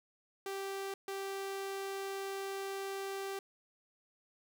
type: tone bursts at uneven times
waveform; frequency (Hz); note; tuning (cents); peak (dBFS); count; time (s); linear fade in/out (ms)
sawtooth; 390.9; G4; -5; -34; 2; 0.46-0.94 / 1.08-3.39; 2
effects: none